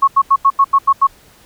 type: tone bursts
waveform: sine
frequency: 1100 Hz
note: C#6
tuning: 14 cents flat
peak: -6 dBFS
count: 8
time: 0.02-1.071 s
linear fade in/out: 10 ms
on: 57 ms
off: 85 ms
effects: pink hiss -47 dBFS RMS until 1.45 s

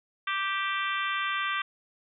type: harmonic tone with a mistuned harmonic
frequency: 391.4 Hz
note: G4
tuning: 3 cents flat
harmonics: 3 / 4 / 5 / 6 / 7 / 8 / 9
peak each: -31 / -33 / -35 / -37 / -38 / -39 / -40 dBFS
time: 0.27-1.62 s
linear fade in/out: 5 ms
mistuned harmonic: 7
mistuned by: -22 cents
effects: none

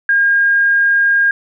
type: tone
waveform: sine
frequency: 1618 Hz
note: G#6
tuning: 46 cents flat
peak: -9 dBFS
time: 0.09-1.31 s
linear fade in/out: 2 ms
effects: none

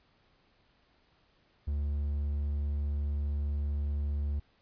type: tone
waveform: triangle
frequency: 72.4 Hz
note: D2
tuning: 24 cents flat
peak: -27 dBFS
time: 1.67-4.4 s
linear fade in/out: 10 ms
effects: pink hiss -68 dBFS RMS until 4.61 s + resampled to 11025 Hz

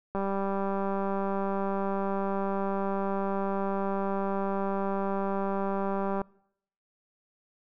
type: click train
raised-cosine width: 1 ms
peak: -18 dBFS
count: 1190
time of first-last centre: 0.15-6.216 s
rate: 196 Hz
effects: noise-tail reverb RT60 0.7 s tail -24 dB re dry

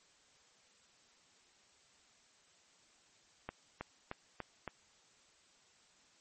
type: accelerating click train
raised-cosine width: 0.5 ms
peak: -25 dBFS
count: 5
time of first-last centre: 3.49-4.677 s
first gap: 320 ms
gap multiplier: 0.95
effects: white hiss -67 dBFS RMS until 6.2 s + MP3 32 kbps

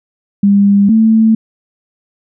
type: tone pair in turn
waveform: sine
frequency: 200.7 / 221.8 Hz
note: G3 / A3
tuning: +41 / +14 cents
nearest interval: major second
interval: 173 cents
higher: second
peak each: -5 dBFS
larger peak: neither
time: 0.43-0.89 / 0.89-1.35 s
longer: neither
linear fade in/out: 5 ms
effects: none

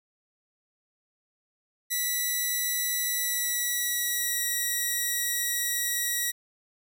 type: tone with pitch glide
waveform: 5% pulse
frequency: 1963 to 1919.3 Hz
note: B6 to B6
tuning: -11 to -50 cents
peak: -16 dBFS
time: 1.9-6.32 s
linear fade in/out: 20 ms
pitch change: -39 cents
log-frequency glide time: 3.08-4.45 s
effects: none

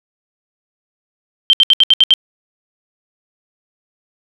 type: tone bursts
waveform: sine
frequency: 3136 Hz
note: G7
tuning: in tune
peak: -5 dBFS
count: 7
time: 1.5-2.138 s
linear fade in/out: 0 ms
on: 32 ms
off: 69 ms
effects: none

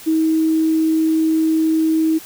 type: tone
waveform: sine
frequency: 318.8 Hz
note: D#4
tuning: 42 cents sharp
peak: -13 dBFS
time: 0.06-2.19 s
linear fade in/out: 20 ms
effects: white hiss -38 dBFS RMS until 2.25 s

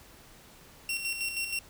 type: tone with tremolo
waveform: sawtooth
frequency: 2732 Hz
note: F7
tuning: 39 cents flat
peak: -26 dBFS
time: 0.89-1.59 s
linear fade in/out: 2 ms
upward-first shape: square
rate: 6.3 Hz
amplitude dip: 50%
effects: pink hiss -54 dBFS RMS until 1.69 s

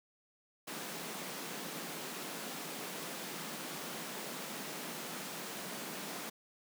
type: high-pass noise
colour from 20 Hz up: pink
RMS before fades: -43 dBFS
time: 0.67-6.3 s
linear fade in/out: 10 ms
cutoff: 160 Hz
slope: 48 dB/octave
effects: none

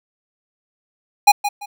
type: tone with echo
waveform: square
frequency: 820 Hz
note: G#5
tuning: 22 cents flat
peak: -6 dBFS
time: 1.27-1.32 s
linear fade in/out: 10 ms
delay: 170 ms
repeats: 2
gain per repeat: -12 dB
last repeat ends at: 1.66 s
effects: none

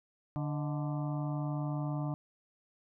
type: harmonic tone with a mistuned harmonic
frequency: 146.83 Hz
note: D3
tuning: in tune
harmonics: 1 / 2 / 4 / 5 / 6 / 7 / 8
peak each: -33 / -39 / -45 / -47 / -49 / -50 / -51 dBFS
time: 0.36-2.14 s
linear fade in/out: 0 ms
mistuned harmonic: 4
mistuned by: +92 cents
effects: none

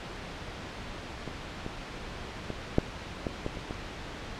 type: clicks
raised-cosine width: 2 ms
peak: -22 / -21 / -19 / -7 / -16 / -16 / -25 / -21 dBFS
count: 8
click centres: 1.277 / 1.664 / 2.503 / 2.784 / 3.268 / 3.464 / 3.572 / 3.709 s
effects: pink hiss -40 dBFS RMS until 4.39 s + low-pass 4000 Hz 12 dB/octave

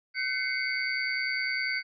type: tone cluster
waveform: sine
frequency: 1519 / 2084 / 2214 / 4595 Hz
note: F#6 / C7 / C#7 / D8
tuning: +45 / -7 / -3 / -39 cents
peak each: -33 / -33 / -32 / -35 dBFS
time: 0.14-1.83 s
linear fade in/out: 50 ms
effects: none

